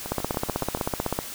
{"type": "two click trains", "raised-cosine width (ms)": 1, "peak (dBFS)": [-10, -18], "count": [18, 6], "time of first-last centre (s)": [[0.12, 1.189], [0.06, 0.773]], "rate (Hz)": [15.9, 7.01], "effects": ["white hiss -37 dBFS RMS until 1.34 s"]}